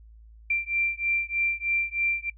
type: beating tone pair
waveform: sine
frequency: 2359 / 2362.2 Hz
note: D7 / D7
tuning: +7 / +9 cents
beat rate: 3.2 Hz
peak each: -27 dBFS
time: 0.5-2.3 s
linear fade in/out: 5 ms
effects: noise-tail reverb RT60 0.1 s tail -25 dB re dry + added 55 Hz sine -47 dBFS peak until 2.37 s